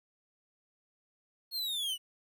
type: linear sweep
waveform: 45% pulse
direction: down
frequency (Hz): 4337 to 2890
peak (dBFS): -32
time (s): 1.51-1.98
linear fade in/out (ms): 50
effects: 12-bit